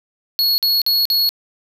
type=tone bursts; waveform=square; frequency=4343 Hz; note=C#8; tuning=36 cents flat; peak=-14 dBFS; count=4; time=0.39-1.291 s; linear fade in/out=0 ms; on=190 ms; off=47 ms; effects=none